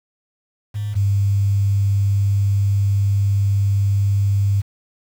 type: tone pair in turn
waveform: sine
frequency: 103.9 / 99.73 Hz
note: G#2 / G2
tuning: +1 / +30 cents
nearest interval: minor second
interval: 71 cents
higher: first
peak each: -21 / -14 dBFS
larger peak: second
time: 0.74-0.95 / 0.95-4.62 s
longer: second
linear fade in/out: 20 ms
effects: 7-bit